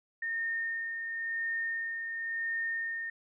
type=tone with tremolo; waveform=sine; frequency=1829 Hz; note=A#6; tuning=33 cents flat; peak=-30 dBFS; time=0.22-3.1 s; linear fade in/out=5 ms; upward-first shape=sine; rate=0.95 Hz; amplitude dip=40%; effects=none